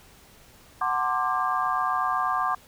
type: tone cluster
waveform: sine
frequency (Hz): 744 / 896 / 1049 / 1177 / 1610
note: F#5 / A5 / C6 / D6 / G6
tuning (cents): +9 / +31 / +4 / +3 / +46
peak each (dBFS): -29 / -34 / -28 / -26 / -34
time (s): 0.81-2.55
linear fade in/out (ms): 5
effects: pink hiss -53 dBFS RMS until 2.67 s